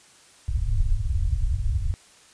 pink low-pass noise, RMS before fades -23 dBFS, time 0.48-1.94 s, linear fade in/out 0 ms, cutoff 110 Hz, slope 48 dB/octave, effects white hiss -53 dBFS RMS until 2.33 s + resampled to 22050 Hz

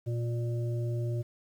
harmonic tone, 118.5 Hz, A#2, 29 cents sharp, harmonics 1 / 3 / 5, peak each -29 / -39 / -43 dBFS, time 0.06-1.23 s, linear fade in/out 20 ms, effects 10-bit

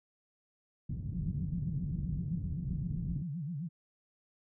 white low-pass noise, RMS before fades -38 dBFS, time 0.89-3.23 s, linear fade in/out 10 ms, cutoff 170 Hz, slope 24 dB/octave
sine tone with vibrato, 156.9 Hz, D#3, 15 cents sharp, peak -35 dBFS, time 1.14-3.69 s, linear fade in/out 20 ms, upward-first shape sine, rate 7.7 Hz, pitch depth 240 cents each way
effects none

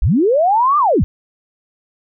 sine linear two-way sweep, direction up then down, 32.08 to 1217 to 32.08 Hz, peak -10 dBFS, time 0.02-1.04 s, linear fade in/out 0 ms, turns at 0.78 s, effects none

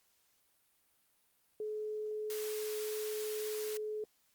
sine tone, 427.5 Hz, A4, 50 cents flat, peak -36 dBFS, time 1.6-4.04 s, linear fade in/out 2 ms
white high-pass noise, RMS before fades -45 dBFS, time 2.3-3.77 s, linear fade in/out 0 ms, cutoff 970 Hz, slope 12 dB/octave
effects white hiss -73 dBFS RMS until 4.34 s + Opus 48 kbps

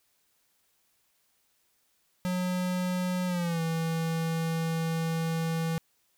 square tone with pitch glide, 181.6 to 163.67 Hz, F#3 to E3, -32 to -12 cents, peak -28 dBFS, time 2.25-5.78 s, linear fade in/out 0 ms, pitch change -180 cents, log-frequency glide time 3.27-3.61 s, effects white hiss -71 dBFS RMS until 6.17 s

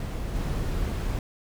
brown noise with level steps, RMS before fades -31 / -28 dBFS, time 0-1.19 s, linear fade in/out 2 ms, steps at 0.34 s, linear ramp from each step 20 ms, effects none

